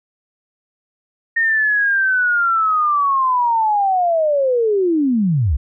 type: linear sweep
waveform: sine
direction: down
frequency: 1846 to 56.3 Hz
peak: -13 dBFS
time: 1.36-5.57 s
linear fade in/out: 10 ms
effects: none